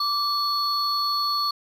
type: tone pair together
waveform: triangle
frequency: 1167 / 4386 Hz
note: D6 / C#8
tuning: -11 / -19 cents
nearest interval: octave + major seventh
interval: 2292 cents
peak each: -23 dBFS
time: 0-1.51 s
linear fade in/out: 5 ms
effects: none